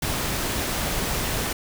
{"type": "noise", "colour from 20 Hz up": "pink", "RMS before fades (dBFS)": -26, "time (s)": [0.02, 1.53], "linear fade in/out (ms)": 5, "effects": []}